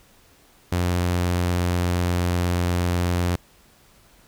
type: tone with pitch glide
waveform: sawtooth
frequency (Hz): 88.6 to 88.09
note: F2 to F2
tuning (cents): +25 to +15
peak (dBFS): -16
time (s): 0.72-3.36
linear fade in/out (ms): 5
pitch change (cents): -10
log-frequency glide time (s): 0.96-2.92
effects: pink hiss -55 dBFS RMS until 4.27 s